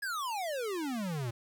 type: exponential sweep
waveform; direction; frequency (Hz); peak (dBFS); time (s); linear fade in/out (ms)
square; down; 1705 to 111.9; -34; 0.02-1.31; 10
effects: 10-bit